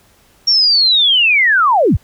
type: linear sweep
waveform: sine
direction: down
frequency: 5588 to 32.42 Hz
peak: -8 dBFS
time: 0.47-1.97 s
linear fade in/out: 10 ms
effects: pink hiss -51 dBFS RMS until 2.03 s